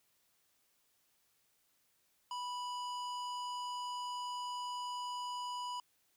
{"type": "tone with low-pass filter", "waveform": "square", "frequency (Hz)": 985, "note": "B5", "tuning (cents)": -5, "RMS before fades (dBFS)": -41, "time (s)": [2.31, 5.8], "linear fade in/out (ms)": 2, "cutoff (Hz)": 6500, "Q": 0.98, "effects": ["white hiss -75 dBFS RMS until 6.16 s"]}